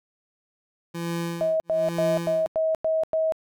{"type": "tone with tremolo", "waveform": "25% pulse", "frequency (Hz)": 169.3, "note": "E3", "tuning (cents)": 46, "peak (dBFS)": -22, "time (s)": [0.94, 2.48], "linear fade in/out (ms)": 10, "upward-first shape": "sine", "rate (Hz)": 1.1, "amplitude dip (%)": 100}
{"type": "tone bursts", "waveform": "sine", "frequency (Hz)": 639, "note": "D#5", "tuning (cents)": 46, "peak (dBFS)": -20, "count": 7, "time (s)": [1.41, 3.322], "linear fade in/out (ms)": 0, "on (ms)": 190, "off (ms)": 97}
{"effects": []}